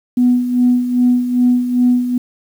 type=tone with tremolo; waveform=sine; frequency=246.9 Hz; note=B3; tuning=in tune; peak=-7 dBFS; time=0.17-2.18 s; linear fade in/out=5 ms; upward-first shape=sine; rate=2.5 Hz; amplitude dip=65%; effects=tanh soft clip ceiling -3 dBFS + 7-bit